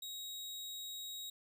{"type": "tone", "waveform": "sawtooth", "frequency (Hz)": 3800, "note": "A#7", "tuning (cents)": 33, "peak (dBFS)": -40, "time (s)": [0.02, 1.3], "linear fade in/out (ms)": 5, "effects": []}